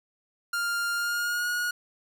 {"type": "tone with pitch glide", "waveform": "45% pulse", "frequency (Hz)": [1401, 1445.4], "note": ["F6", "F#6"], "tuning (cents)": [5, -41], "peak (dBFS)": -26, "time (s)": [0.53, 1.71], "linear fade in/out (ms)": 5, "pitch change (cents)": 54, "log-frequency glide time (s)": [0.94, 1.48], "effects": []}